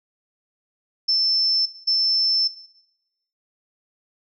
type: tone bursts at uneven times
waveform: sine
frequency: 5310 Hz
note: E8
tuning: 12 cents sharp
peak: -16 dBFS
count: 2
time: 1.08-1.66 / 1.87-2.48 s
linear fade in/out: 10 ms
effects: noise-tail reverb RT60 0.9 s tail -19 dB re dry